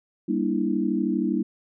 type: chord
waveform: sine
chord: E half-diminished seventh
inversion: first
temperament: just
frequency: 197.78 / 237.3 / 296.7 / 329.6 Hz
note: G3 / Bb3 / D4 / E4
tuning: +16 / +31 / +18 / 0 cents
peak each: -27 dBFS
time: 0.28-1.43 s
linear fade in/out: 10 ms
effects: none